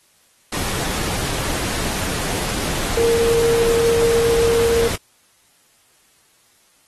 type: tone in noise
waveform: sine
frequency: 463.4 Hz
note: A#4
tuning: 10 cents flat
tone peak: -14 dBFS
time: 2.97-4.88 s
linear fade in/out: 5 ms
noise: pink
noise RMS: -24 dBFS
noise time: 0.52-4.96 s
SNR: +7 dB
effects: white hiss -57 dBFS RMS until 6.87 s + AAC 32 kbps